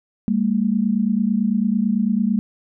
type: tone pair together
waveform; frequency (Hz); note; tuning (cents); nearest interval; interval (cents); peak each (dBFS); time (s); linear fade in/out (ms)
sine; 199 / 228; G3 / A#3; +26 / -38; major second; 236; -19; 0.28-2.39; 0
effects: none